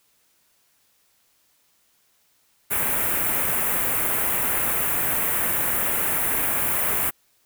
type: band-stop noise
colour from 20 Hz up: white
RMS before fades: -23 dBFS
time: 2.7-7.11 s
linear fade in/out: 20 ms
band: 2400 to 10000 Hz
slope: 24 dB/octave
effects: white hiss -64 dBFS RMS until 7.45 s